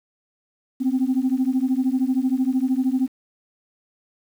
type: beating tone pair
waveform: sine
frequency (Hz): 253.3 / 266.3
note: B3 / C4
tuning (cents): +44 / +31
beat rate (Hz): 13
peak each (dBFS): -20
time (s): 0.8-3.08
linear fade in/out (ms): 20
effects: tanh soft clip ceiling -13 dBFS + 8-bit